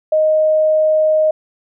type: tone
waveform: sine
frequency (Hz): 622.3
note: D#5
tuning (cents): 0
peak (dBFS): -10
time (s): 0.12-1.31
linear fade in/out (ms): 5
effects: none